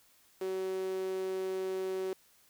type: tone with high-pass filter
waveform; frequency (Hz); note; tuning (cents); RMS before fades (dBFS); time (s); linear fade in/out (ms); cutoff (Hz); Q
sawtooth; 188.5; F#3; +32; -35; 0.41-2.13; 0; 390; 6.6
effects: white hiss -65 dBFS RMS until 2.49 s

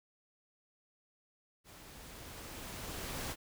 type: noise with level ramp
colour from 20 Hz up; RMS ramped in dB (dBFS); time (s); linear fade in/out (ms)
pink; -55 to -39; 1.64-3.36; 50
effects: none

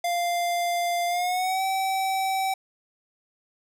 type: tone with pitch glide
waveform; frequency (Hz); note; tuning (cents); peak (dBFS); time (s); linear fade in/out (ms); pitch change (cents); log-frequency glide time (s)
square; 696 to 767.8; F5 to G5; -6 to -36; -24; 0.04-2.54; 5; +170; 1.07-1.63
effects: none

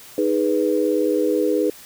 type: chord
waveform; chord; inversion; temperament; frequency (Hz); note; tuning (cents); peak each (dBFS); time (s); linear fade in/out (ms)
sine; G# minor; second; equal; 311.1 / 415.3 / 493.9; D#4 / G#4 / B4; 0 / 0 / 0; -21; 0.18-1.7; 2
effects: white hiss -43 dBFS RMS until 1.85 s

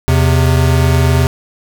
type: tone pair together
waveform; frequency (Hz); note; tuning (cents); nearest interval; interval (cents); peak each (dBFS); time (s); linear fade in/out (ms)
square; 82.41 / 130.82; E2 / C3; 0 / 0; minor sixth; 800; -12; 0.08-1.27; 0
effects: 8-bit

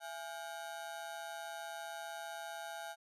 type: ring-modulated tone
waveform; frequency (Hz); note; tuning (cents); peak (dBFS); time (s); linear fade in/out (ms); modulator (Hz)
30% pulse; 751; F#5; +26; -37; 0-2.96; 50; 77.7
effects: resampled to 32000 Hz

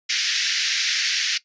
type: band-pass noise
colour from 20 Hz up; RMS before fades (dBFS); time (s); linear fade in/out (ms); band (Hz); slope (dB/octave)
white; -23; 0.09-1.38; 10; 1600 to 6000; 48
effects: noise-tail reverb RT60 0.1 s tail -17 dB re dry + resampled to 16000 Hz

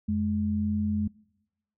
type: tone pair together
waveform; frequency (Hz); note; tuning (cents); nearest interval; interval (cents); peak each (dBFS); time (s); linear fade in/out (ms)
sine; 88.6 / 210.7; F2 / G#3; +25 / +25; octave + minor third; 1500; -30 / -25; 0.08-1.08; 10
effects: noise-tail reverb RT60 1.0 s tail -25 dB re dry

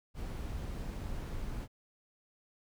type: noise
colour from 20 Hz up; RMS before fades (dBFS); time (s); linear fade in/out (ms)
brown; -39; 0.14-1.68; 50
effects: none

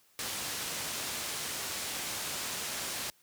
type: low-pass noise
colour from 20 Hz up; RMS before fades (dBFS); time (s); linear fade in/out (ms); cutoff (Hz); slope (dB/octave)
white; -37; 0.19-3.1; 0; 9200; 12
effects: white hiss -66 dBFS RMS until 3.22 s + high-pass 60 Hz 12 dB/octave

